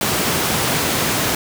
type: high-pass noise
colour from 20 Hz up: pink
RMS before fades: -19 dBFS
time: 0.01-1.35 s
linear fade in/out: 2 ms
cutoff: 120 Hz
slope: 12 dB/octave
effects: none